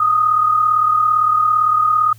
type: tone pair together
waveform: sine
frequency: 1237 / 1274.7 Hz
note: D#6 / D#6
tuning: -10 / +41 cents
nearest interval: minor second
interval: 51 cents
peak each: -12 / -20 dBFS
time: 0-2.13 s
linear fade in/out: 5 ms
effects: added 111 Hz sine -40 dBFS peak until 2.18 s + white hiss -52 dBFS RMS until 2.18 s